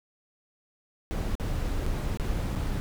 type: noise with dropouts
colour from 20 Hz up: brown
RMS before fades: -29 dBFS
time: 1.11-2.8 s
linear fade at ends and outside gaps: 0 ms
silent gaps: 1.353-1.398 / 1.858-1.864 / 2.173-2.198 / 2.554-2.559 s
effects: none